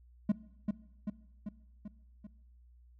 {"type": "tone with echo", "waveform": "triangle", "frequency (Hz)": 208.7, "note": "G#3", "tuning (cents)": 9, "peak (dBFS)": -22, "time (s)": [0.29, 0.32], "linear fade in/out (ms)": 5, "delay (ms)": 390, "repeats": 5, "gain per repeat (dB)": -4, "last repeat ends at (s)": 2.27, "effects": ["noise-tail reverb RT60 0.9 s tail -20 dB re dry", "added 60 Hz sine -57 dBFS peak until 2.99 s"]}